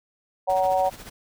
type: harmonic tone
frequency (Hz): 187.4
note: F#3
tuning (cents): +22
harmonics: 3 / 4 / 5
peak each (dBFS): -23 / -21 / -28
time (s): 0.47-0.9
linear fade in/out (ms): 20
type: noise with tremolo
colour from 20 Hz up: pink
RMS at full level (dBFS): -40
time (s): 0.49-1.1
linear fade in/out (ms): 10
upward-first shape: sine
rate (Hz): 14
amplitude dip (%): 60
effects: none